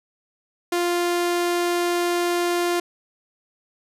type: tone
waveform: sawtooth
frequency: 349.2 Hz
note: F4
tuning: in tune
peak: -16 dBFS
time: 0.72-2.8 s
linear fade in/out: 5 ms
effects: resampled to 32000 Hz